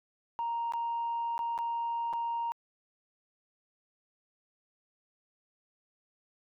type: tone with dropouts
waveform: sine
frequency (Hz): 933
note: A#5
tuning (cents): +1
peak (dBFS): -29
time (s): 0.39-2.52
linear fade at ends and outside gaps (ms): 0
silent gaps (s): 0.722-0.736 / 1.379-1.391 / 1.578-1.588 / 2.129-2.135
effects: tanh soft clip ceiling -27 dBFS